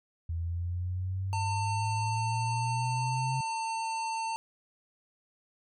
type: exponential sweep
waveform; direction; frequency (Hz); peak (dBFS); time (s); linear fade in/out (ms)
sine; up; 82.41 to 132.5; -30; 0.29-3.41; 5
type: harmonic tone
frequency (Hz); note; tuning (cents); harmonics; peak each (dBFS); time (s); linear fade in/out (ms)
899; A5; +37; 1 / 3 / 5 / 7 / 9 / 10; -31 / -41 / -45 / -48 / -50 / -51; 1.33-4.36; 0
effects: none